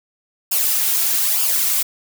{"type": "noise with flanger", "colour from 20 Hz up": "blue", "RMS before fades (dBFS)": -18, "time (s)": [0.51, 1.83], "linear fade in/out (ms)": 10, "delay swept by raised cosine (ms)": [0.5, 3.5], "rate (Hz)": 1.1, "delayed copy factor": -0.65, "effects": []}